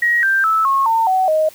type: tone with pitch steps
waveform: sine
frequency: 1895 / 1575.2 / 1309.4 / 1088.4 / 904.7 / 752 / 625.1 Hz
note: A#6 / G6 / E6 / C#6 / A5 / F#5 / D#5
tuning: +28 / +8 / -12 / -32 / +48 / +28 / +8 cents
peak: -12 dBFS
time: 0.02-1.49 s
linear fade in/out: 5 ms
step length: 210 ms
effects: white hiss -43 dBFS RMS until 1.54 s